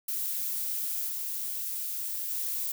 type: noise with level steps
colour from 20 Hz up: violet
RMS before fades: -32 / -34 / -32 dBFS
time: 0.08-2.72 s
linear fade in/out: 5 ms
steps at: 1.08 / 2.3 s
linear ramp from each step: 5 ms
effects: none